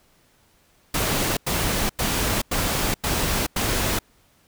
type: noise bursts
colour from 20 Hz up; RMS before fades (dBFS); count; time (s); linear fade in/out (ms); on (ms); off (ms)
pink; -23; 6; 0.94-3.99; 5; 430; 94
effects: pink hiss -60 dBFS RMS until 4.47 s